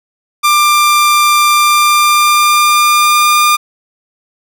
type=tone with pitch glide; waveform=sawtooth; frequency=1189 to 1204.2 Hz; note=D6 to D6; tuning=+21 to +43 cents; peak=-3 dBFS; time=0.43-3.57 s; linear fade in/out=20 ms; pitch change=+22 cents; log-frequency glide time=1.48-3.42 s; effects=none